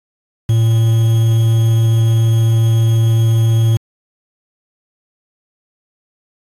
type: tone with quantisation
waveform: triangle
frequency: 113.4 Hz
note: A#2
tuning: 47 cents flat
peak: -7 dBFS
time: 0.49-3.77 s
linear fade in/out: 5 ms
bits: 5
effects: AAC 48 kbps